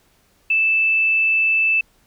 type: tone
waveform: sine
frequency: 2637 Hz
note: E7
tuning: in tune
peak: -14 dBFS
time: 0.5-1.81 s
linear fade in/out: 5 ms
effects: pink hiss -59 dBFS RMS until 2.06 s

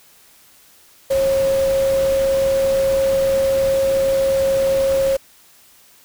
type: tone in noise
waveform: sine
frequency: 541 Hz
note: C#5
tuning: 42 cents flat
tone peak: -14 dBFS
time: 1.1-5.17 s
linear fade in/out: 10 ms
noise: pink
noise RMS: -30 dBFS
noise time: 1.1-5.17 s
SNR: +13 dB
effects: white hiss -50 dBFS RMS until 6.04 s

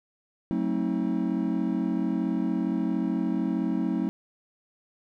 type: chord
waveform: triangle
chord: F# diminished seventh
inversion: none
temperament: just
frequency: 185 / 222 / 266.4 / 319.7 Hz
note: F#3 / A3 / C4 / Eb4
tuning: 0 / +16 / +31 / +47 cents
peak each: -28 dBFS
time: 0.51-4.09 s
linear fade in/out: 0 ms
effects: none

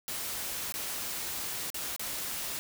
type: noise with dropouts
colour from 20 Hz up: white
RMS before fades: -36 dBFS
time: 0.08-2.59 s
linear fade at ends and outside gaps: 0 ms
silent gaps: 0.722-0.74 / 1.702-1.744 / 1.963-1.995 s
effects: none

